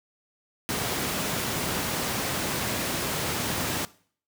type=noise; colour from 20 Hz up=pink; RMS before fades=-28 dBFS; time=0.69-3.85 s; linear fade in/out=0 ms; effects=noise-tail reverb RT60 0.5 s tail -20 dB re dry + high-pass 100 Hz 12 dB/octave